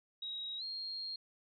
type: tone with pitch glide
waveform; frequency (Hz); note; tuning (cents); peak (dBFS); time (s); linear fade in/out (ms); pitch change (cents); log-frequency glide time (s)
sine; 3816 to 4234; A#7 to C8; +40 to +20; -39; 0.22-1.16; 5; +180; 0.58-0.63
effects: none